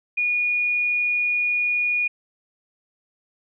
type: tone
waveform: sine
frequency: 2447 Hz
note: D#7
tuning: 29 cents flat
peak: -19 dBFS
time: 0.17-2.08 s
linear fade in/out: 10 ms
effects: none